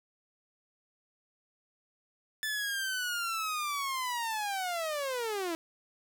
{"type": "linear sweep", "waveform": "sawtooth", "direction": "down", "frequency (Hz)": [1753, 320], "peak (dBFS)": -28, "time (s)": [2.43, 5.55], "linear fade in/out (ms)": 0, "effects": []}